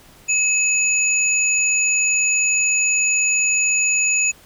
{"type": "tone pair together", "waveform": "sine", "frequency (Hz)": [2565, 6868], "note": ["E7", "A8"], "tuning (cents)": [-48, -43], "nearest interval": "octave + perfect fourth", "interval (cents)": 1705, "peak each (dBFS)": [-18, -18], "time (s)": [0.28, 4.32], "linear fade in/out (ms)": 20, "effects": ["pink hiss -48 dBFS RMS until 4.45 s"]}